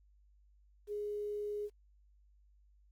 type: tone with quantisation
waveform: sine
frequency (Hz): 415.3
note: G#4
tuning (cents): 0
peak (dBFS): -36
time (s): 0.87-1.7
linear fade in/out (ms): 50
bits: 11
effects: added 50 Hz sine -63 dBFS peak until 2.91 s + AAC 64 kbps